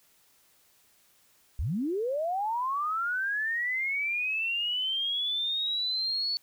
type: linear sweep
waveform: sine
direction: up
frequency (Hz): 51 to 4459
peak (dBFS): -27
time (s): 1.59-6.37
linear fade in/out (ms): 0
effects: white hiss -64 dBFS RMS until 6.42 s